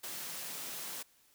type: high-pass noise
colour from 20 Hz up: white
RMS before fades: -42 dBFS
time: 0.03-1.03 s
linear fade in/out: 10 ms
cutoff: 130 Hz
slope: 96 dB/octave
effects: white hiss -67 dBFS RMS until 1.34 s